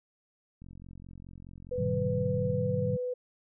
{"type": "click train", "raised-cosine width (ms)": 5, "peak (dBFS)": -36, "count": 87, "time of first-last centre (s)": [0.62, 2.54], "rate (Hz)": 44.8}
{"type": "tone", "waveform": "sine", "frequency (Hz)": 498.2, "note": "B4", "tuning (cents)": 15, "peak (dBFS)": -30, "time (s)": [1.71, 3.14], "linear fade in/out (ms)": 10}
{"type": "chord", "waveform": "sine", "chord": "G# half-diminished seventh", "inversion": "none", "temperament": "just", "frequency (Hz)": [103.83, 124.59, 149.51, 186.89], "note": ["G#2", "B2", "D3", "F#3"], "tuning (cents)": [0, 16, 31, 18], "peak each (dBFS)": -34, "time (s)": [1.78, 2.97], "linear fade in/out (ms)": 5}
{"effects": []}